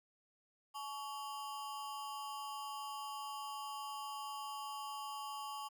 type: ring-modulated tone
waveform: square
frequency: 987.8 Hz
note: B5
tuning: in tune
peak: -40 dBFS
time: 0.74-5.69 s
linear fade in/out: 20 ms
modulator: 136 Hz
effects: 12-bit